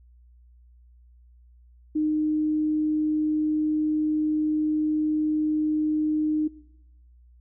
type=tone; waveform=sine; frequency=306.8 Hz; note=D#4; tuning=24 cents flat; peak=-21 dBFS; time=1.95-6.48 s; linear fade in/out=10 ms; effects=noise-tail reverb RT60 0.9 s tail -20 dB re dry + added 60 Hz sine -51 dBFS peak until 7.4 s